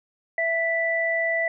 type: tone pair together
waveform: sine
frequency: 663.3 / 1975.5 Hz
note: E5 / B6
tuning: +11 / 0 cents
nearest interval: octave + perfect fifth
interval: 1889 cents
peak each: -25 / -23 dBFS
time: 0.38-1.48 s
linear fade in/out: 2 ms
effects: none